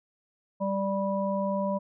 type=harmonic tone; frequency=196 Hz; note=G3; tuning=in tune; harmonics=1 / 3 / 5; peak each=-29 / -29 / -33 dBFS; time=0.6-1.79 s; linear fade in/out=20 ms; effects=none